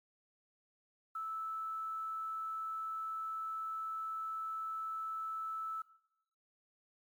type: tone with quantisation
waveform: sine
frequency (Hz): 1312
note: E6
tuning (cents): -9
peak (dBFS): -37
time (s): 1.15-5.82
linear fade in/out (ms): 5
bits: 11
effects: noise-tail reverb RT60 0.8 s tail -17 dB re dry + MP3 96 kbps